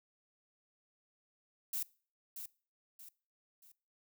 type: noise with echo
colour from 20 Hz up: violet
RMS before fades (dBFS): -37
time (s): 1.73-1.83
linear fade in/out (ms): 5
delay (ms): 630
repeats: 3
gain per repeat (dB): -8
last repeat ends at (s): 3.72
effects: noise-tail reverb RT60 0.4 s tail -22 dB re dry